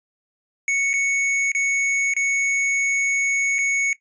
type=tone with dropouts; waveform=square; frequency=2217 Hz; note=C#7; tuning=in tune; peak=-19 dBFS; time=0.68-3.93 s; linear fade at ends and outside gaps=1 ms; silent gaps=0.932-0.938 / 1.518-1.549 / 2.137-2.165 / 3.584-3.588 s; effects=noise-tail reverb RT60 0.1 s tail -17 dB re dry + resampled to 16000 Hz